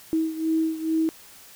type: beating tone pair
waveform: sine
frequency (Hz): 320 / 322.3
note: D#4 / E4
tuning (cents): +49 / -39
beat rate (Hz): 2.3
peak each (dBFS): -23 / -27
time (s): 0.13-1.09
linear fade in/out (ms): 0
effects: white hiss -48 dBFS RMS until 1.55 s